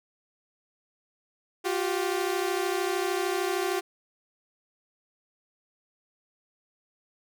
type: tone pair together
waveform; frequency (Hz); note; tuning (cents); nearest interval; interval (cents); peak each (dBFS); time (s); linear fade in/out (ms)
sawtooth; 353.9 / 387.1; F4 / G4; +23 / -22; major second; 155; -25 / -25; 1.64-3.81; 20
effects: none